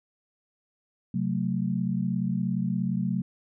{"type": "chord", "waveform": "sine", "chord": "F# diminished", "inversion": "second", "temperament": "just", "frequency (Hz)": [133.2, 185, 222], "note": ["C3", "F#3", "A3"], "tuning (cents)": [31, 0, 16], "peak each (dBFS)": [-31, -27, -30], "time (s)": [1.14, 3.22], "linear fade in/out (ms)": 5, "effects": []}